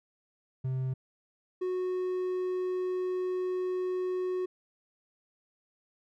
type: tone pair in turn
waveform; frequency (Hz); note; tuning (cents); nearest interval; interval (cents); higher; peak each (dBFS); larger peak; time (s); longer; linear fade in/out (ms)
triangle; 130.3 / 367.1; C3 / F#4; -7 / -14; octave + tritone; 1793; second; -27; neither; 0.64-0.94 / 1.61-4.46; second; 10
effects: none